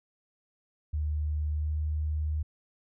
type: tone with pitch glide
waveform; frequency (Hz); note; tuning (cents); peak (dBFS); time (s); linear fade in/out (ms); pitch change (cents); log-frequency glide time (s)
sine; 75.6 to 76.48; D#2 to D#2; -49 to -29; -27; 0.93-2.43; 10; +20; 1.55-1.71
effects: none